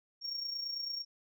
sine tone with amplitude modulation, 5540 Hz, F8, 15 cents flat, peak -31 dBFS, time 0.21-1.05 s, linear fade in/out 50 ms, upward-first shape sine, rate 29 Hz, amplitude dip 65%, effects tanh soft clip ceiling -33 dBFS

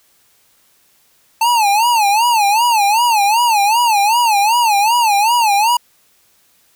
square tone with vibrato, 880 Hz, A5, in tune, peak -11 dBFS, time 1.41-5.77 s, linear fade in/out 5 ms, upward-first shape sine, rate 2.6 Hz, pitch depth 170 cents each way, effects white hiss -55 dBFS RMS until 6.75 s

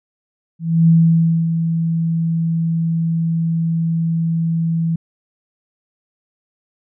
sine tone with ADSR envelope, 164.81 Hz, E3, in tune, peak -7 dBFS, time 0.59-4.96 s, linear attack 290 ms, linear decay 590 ms, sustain -8 dB, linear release 6 ms, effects none

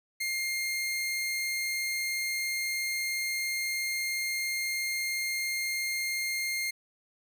sawtooth tone, 2119 Hz, C7, 21 cents sharp, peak -26 dBFS, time 0.2-6.71 s, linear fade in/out 10 ms, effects none

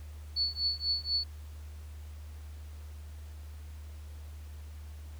sine tone with tremolo, 4439 Hz, C#8, 2 cents sharp, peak -25 dBFS, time 0.36-1.24 s, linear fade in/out 10 ms, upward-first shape triangle, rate 4.1 Hz, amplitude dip 100%, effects added 75 Hz sine -42 dBFS peak until 5.19 s + pink hiss -59 dBFS RMS until 5.19 s

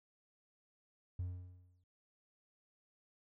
triangle tone with exponential decay, 90.2 Hz, F#2, 44 cents flat, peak -32 dBFS, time 1.19-1.84 s, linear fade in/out 5 ms, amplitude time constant 140 ms, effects tanh soft clip ceiling -32 dBFS

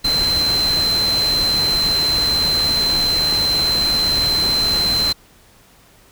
sine tone in noise, 4089 Hz, C8, 41 cents flat, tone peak -15 dBFS, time 0.04-5.13 s, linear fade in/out 10 ms, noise pink, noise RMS -25 dBFS, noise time 0.04-5.13 s, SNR +7 dB, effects pink hiss -50 dBFS RMS until 6.11 s

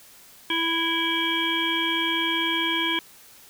harmonic tone with a mistuned harmonic, 330 Hz, E4, 2 cents sharp, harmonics 1 / 3 / 5 / 7 / 9 / 10, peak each -29 / -30 / -31 / -28 / -35 / -26 dBFS, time 0.5-2.99 s, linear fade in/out 2 ms, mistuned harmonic 10, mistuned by -24 cents, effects white hiss -50 dBFS RMS until 3.49 s

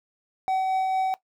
triangle tone with tremolo, 758 Hz, F#5, 42 cents sharp, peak -19 dBFS, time 0.48-1.14 s, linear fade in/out 0 ms, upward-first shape triangle, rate 4.4 Hz, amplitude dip 25%, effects noise-tail reverb RT60 0.1 s tail -17 dB re dry

